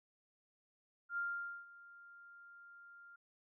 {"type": "tone with ADSR envelope", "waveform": "sine", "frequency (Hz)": 1396.9, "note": "F6", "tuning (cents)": 0, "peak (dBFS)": -35, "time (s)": [1.09, 3.16], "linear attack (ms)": 84, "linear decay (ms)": 480, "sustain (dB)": -20, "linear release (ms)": 6, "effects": []}